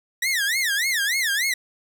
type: tone with vibrato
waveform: sawtooth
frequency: 1864 Hz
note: A#6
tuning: 1 cent flat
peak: -17 dBFS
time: 0.22-1.54 s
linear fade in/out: 5 ms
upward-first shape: sine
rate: 3.4 Hz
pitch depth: 270 cents each way
effects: none